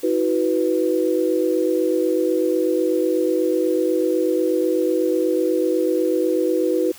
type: chord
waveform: sine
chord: E suspended second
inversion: none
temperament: equal with one note detuned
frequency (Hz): 321.9 / 370 / 493.9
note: E4 / F#4 / B4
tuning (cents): -41 / 0 / 0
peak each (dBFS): -21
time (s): 0.03-6.92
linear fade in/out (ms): 10
effects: white hiss -43 dBFS RMS until 6.98 s